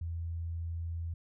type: tone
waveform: sine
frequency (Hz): 83.6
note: E2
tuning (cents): +25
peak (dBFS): -34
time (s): 0.01-1.14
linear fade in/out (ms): 5
effects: none